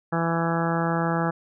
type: harmonic tone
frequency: 166.7 Hz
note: E3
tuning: 20 cents sharp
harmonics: 1 / 2 / 3 / 4 / 5 / 6 / 7 / 8 / 9 / 10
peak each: -25 / -30 / -31 / -32 / -30 / -36 / -34 / -32 / -38 / -35 dBFS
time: 0.12-1.31 s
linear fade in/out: 10 ms
effects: none